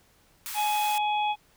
white high-pass noise, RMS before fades -36 dBFS, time 0.46-0.98 s, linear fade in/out 0 ms, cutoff 880 Hz, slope 96 dB/octave
harmonic tone, 840 Hz, G#5, 19 cents sharp, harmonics 1 / 3 / 4, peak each -24 / -34 / -36 dBFS, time 0.54-1.36 s, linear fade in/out 50 ms
effects pink hiss -62 dBFS RMS until 1.56 s

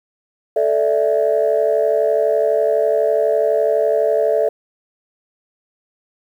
sine chord, A suspended fourth, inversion none, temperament equal, 440 / 587.3 / 659.3 Hz, A4 / D5 / E5, 0 / 0 / 0 cents, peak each -17 dBFS, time 0.56-4.49 s, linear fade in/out 5 ms, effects tanh soft clip ceiling -6 dBFS + 8-bit

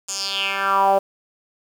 10% pulse tone with band-pass filter sweep, 196 Hz, G3, in tune, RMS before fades -20 dBFS, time 0.08-0.99 s, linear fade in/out 10 ms, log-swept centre 7400 to 600 Hz, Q 4.2, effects 7-bit

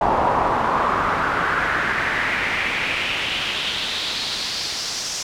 brown noise with band-pass filter sweep, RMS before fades -22 dBFS, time 0.01-5.23 s, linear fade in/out 5 ms, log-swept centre 830 to 5900 Hz, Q 3, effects none

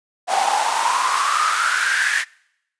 pink noise with high-pass filter sweep, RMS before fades -19 dBFS, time 0.27-2.25 s, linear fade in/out 50 ms, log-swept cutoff 740 to 1800 Hz, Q 9.4, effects noise-tail reverb RT60 0.8 s tail -25 dB re dry + resampled to 22050 Hz

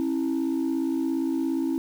sine tone pair together, 269.1 / 326.4 Hz, C4 / E4, +49 / -17 cents, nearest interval minor third, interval 334 cents, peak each -24 dBFS, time 0-1.78 s, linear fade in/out 0 ms, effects tanh soft clip ceiling -20 dBFS + 8-bit

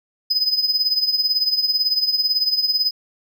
triangle tone with tremolo, 5020 Hz, D#8, 15 cents sharp, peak -12 dBFS, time 0.3-2.91 s, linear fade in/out 10 ms, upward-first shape triangle, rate 18 Hz, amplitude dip 80%, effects none

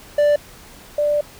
triangle / sine tone pair in turn, 587.3 / 589.7 Hz, D5 / D5, 0 / +7 cents, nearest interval unison, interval 7 cents, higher second, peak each -10 / -15 dBFS, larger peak first, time 0.18-0.36 / 0.98-1.21 s, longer second, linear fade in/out 5 ms, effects pink hiss -43 dBFS RMS until 1.39 s

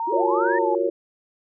sine tone with vibrato, 899 Hz, A5, 37 cents sharp, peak -23 dBFS, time 0-0.75 s, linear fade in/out 2 ms, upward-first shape sine, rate 2.4 Hz, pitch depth 85 cents each way
sine linear sweep, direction up, 311 to 1864.7 Hz, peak -25 dBFS, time 0.07-0.59 s, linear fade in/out 10 ms
sine chord, Gb major seventh, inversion third, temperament just, 346.9 / 370 / 462.5 / 555 Hz, F4 / Gb4 / Bb4 / Db5, -12 / 0 / -14 / +2 cents, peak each -25 dBFS, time 0.12-0.9 s, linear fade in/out 10 ms
effects none

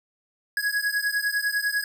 square beating tone pair, 1661.2 / 1671.2 Hz, G#6 / G#6, 0 / +10 cents, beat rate 10 Hz, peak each -27 dBFS, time 0.57-1.84 s, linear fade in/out 2 ms, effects none

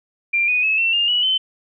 sine tone with pitch steps, 2378 / 2480 / 2587 / 2699 / 2815 / 2936 / 3063 Hz, D7 / D#7 / E7 / E7 / F7 / F#7 / G7, +21 / -6 / -33 / +40 / +13 / -14 / -41 cents, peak -15 dBFS, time 0.33-1.38 s, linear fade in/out 10 ms, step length 150 ms, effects none

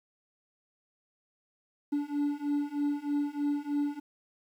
triangle beating tone pair, 287.9 / 291.1 Hz, D4 / D4, -34 / -15 cents, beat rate 3.2 Hz, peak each -30 / -29 dBFS, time 1.92-4 s, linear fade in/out 10 ms, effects 10-bit

